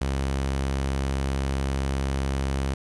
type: tone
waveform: sawtooth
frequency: 67.7 Hz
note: C#2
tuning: 40 cents flat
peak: -20 dBFS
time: 0.01-2.74 s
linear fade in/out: 5 ms
effects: resampled to 24000 Hz + 9-bit